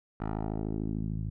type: tone with low-pass filter sweep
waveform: 10% pulse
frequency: 53.5 Hz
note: A1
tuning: 48 cents flat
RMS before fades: -33 dBFS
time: 0.2-1.3 s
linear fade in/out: 5 ms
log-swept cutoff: 1300 to 120 Hz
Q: 1.5
effects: none